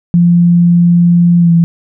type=tone with pitch glide; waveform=sine; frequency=173 to 168.08 Hz; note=F3 to E3; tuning=-16 to +34 cents; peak=-4 dBFS; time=0.14-1.64 s; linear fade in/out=0 ms; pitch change=-50 cents; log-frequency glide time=1.39-1.52 s; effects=none